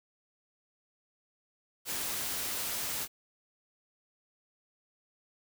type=noise; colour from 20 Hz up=white; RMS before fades=-35 dBFS; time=1.85-3.08 s; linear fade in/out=50 ms; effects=none